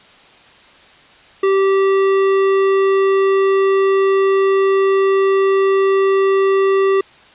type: tone with tanh clipping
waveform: sine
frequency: 388.7 Hz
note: G4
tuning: 15 cents flat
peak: -13 dBFS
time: 1.43-7.01 s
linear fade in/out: 5 ms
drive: 15 dB
effects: white hiss -45 dBFS RMS until 7.34 s + resampled to 8000 Hz